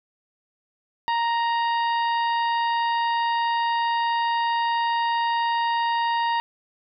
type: harmonic tone with a mistuned harmonic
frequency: 932.3 Hz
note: A#5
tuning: in tune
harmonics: 1 / 2 / 3 / 4 / 5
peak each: -21 / -30 / -35 / -37 / -41 dBFS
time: 1.08-6.4 s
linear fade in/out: 0 ms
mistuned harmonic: 3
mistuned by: +20 cents
effects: none